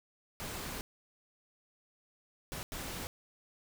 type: noise bursts at uneven times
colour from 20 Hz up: pink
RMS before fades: -41 dBFS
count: 3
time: 0.4-0.81 / 2.52-2.63 / 2.72-3.07 s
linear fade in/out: 0 ms
effects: none